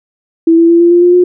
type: tone with pitch steps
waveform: sine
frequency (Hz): 329.6 / 334.2 / 338.9 / 343.6 / 348.4 / 353.3 / 358.2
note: E4 / E4 / E4 / F4 / F4 / F4 / F4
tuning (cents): 0 / +24 / +48 / -28 / -4 / +20 / +44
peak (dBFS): -3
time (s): 0.47-1.24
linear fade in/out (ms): 5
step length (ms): 110
effects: none